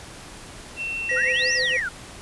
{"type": "tone", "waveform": "sine", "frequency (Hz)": 2700, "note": "E7", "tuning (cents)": 41, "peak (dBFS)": -26, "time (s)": [0.76, 1.6], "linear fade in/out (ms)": 50}
{"type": "tone with vibrato", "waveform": "triangle", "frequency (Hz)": 1896, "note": "A#6", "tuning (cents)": 29, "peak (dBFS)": -20, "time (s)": [1.09, 1.8], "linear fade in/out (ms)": 5, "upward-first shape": "sine", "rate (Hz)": 11, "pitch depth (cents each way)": 26}
{"type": "tone with tremolo", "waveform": "sine", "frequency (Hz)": 510, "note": "C5", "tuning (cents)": -44, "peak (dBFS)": -26, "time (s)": [1.11, 1.77], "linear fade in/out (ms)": 5, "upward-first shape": "sine", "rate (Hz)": 6.5, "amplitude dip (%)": 80}
{"type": "exponential two-way sweep", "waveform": "sine", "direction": "up then down", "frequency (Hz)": [1354, 6070, 1354], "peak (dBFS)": -24, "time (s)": [1.16, 1.89], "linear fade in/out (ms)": 10, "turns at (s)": 1.53}
{"effects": ["pink hiss -41 dBFS RMS until 2.21 s", "resampled to 24000 Hz"]}